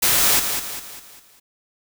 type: noise with echo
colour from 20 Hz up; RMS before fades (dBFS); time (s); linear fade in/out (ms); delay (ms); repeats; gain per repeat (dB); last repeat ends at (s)
white; -17; 0.02-0.4; 10; 200; 5; -7; 1.4
effects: none